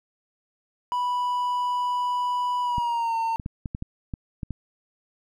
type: tone with pitch glide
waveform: triangle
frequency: 985 to 908.5 Hz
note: B5 to A#5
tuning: -5 to -45 cents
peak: -21 dBFS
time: 0.92-3.36 s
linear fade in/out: 0 ms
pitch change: -140 cents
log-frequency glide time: 2.62-3.16 s
type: clicks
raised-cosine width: 5 ms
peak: -18 dBFS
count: 9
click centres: 2.782 / 3.398 / 3.461 / 3.658 / 3.749 / 3.824 / 4.138 / 4.432 / 4.507 s
effects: none